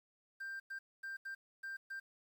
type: tone bursts at uneven times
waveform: triangle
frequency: 1575 Hz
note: G6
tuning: 8 cents sharp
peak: -40 dBFS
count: 6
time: 0.4-0.6 / 0.7-0.79 / 1.03-1.17 / 1.25-1.35 / 1.63-1.77 / 1.9-2 s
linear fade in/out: 10 ms
effects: 11-bit